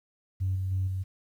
sine tone with level steps, 94.2 Hz, F#2, 32 cents sharp, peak -24 / -27 / -24 / -28 dBFS, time 0.4-1.04 s, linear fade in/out 20 ms, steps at 0.55 / 0.71 / 0.87 s, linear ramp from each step 10 ms, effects tanh soft clip ceiling -21 dBFS + 10-bit

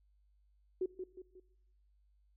sine tone with echo, 370 Hz, F#4, in tune, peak -31 dBFS, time 0.81-0.86 s, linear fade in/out 5 ms, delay 180 ms, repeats 3, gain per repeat -7 dB, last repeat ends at 1.4 s, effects noise-tail reverb RT60 0.8 s tail -21 dB re dry + added 50 Hz sine -67 dBFS peak until 2.36 s

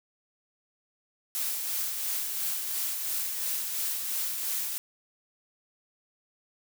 blue noise with tremolo, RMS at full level -30 dBFS, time 1.35-4.78 s, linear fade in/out 0 ms, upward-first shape sine, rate 2.9 Hz, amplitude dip 35%, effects none

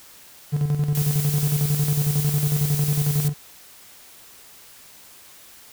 triangle tone with tremolo, 146.83 Hz, D3, in tune, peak -15 dBFS, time 0.52-3.34 s, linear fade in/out 20 ms, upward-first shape square, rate 11 Hz, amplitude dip 55%
blue noise, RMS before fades -29 dBFS, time 0.95-3.28 s, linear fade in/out 0 ms
effects white hiss -47 dBFS RMS until 5.72 s

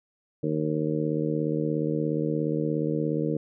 harmonic tone, 77 Hz, D#2, 17 cents flat, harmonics 2 / 3 / 4 / 5 / 6 / 7, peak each -29 / -33 / -29 / -36 / -30 / -36 dBFS, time 0.43-3.37 s, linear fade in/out 5 ms, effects none

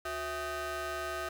25% pulse ring-modulated tone, 293.7 Hz, D4, in tune, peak -28 dBFS, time 0.05-1.29 s, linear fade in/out 5 ms, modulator 953 Hz, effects none

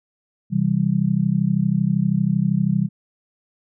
sine chord, C major, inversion none, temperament just, 130.81 / 163.52 / 196.22 Hz, C3 / E3 / G3, 0 / -14 / +2 cents, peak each -23 / -20 / -20 dBFS, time 0.5-2.89 s, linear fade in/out 50 ms, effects none

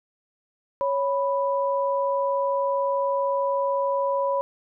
sine tone pair together, 554.4 / 987.8 Hz, C#5 / B5, 0 / 0 cents, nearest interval minor seventh, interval 1000 cents, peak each -23 / -25 dBFS, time 0.81-4.41 s, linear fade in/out 0 ms, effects none

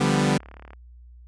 sawtooth chord, G dominant seventh, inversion second, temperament equal, 146.83 / 174.61 / 196 / 246.9 Hz, D3 / F3 / G3 / B3, 0 / 0 / 0 / 0 cents, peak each -19 / -25 / -19 / -21 dBFS, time 0-0.38 s, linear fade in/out 10 ms
click train, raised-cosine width 0.5 ms, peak -29 dBFS, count 19, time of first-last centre 0.24-0.733 s, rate 36.5 Hz
effects added 60 Hz sine -44 dBFS peak until 1.27 s + resampled to 22050 Hz

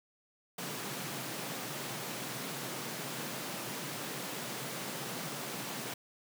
pink high-pass noise, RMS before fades -40 dBFS, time 0.58-5.94 s, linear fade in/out 5 ms, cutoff 120 Hz, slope 96 dB/octave, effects none

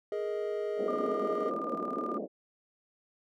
triangle chord, Ab suspended second, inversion none, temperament equal with one note detuned, 415.3 / 466.2 / 626.9 Hz, Ab4 / Bb4 / Eb5, 0 / 0 / +13 cents, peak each -31 / -37 / -35 dBFS, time 0.12-1.5 s, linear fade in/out 2 ms
pink band-pass noise, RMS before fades -36 dBFS, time 0.76-2.28 s, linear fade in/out 50 ms, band 210 to 640 Hz, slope 48 dB/octave
sine tone with tremolo, 1204 Hz, D6, 43 cents sharp, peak -33 dBFS, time 0.88-2.18 s, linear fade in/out 2 ms, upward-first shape square, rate 19 Hz, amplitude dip 50%
effects none

